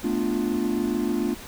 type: chord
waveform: triangle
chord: B half-diminished seventh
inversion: third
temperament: equal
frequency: 220 / 246.9 / 293.7 / 349.2 Hz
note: A3 / B3 / D4 / F4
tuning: 0 / 0 / 0 / 0 cents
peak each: -26 dBFS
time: 0.03-1.35 s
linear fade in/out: 20 ms
effects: pink hiss -41 dBFS RMS until 1.47 s